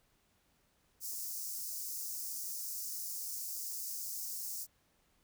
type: high-pass noise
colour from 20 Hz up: white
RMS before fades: -41 dBFS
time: 1-4.67 s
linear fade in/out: 50 ms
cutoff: 5000 Hz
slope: 48 dB/octave
effects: pink hiss -73 dBFS RMS until 5.23 s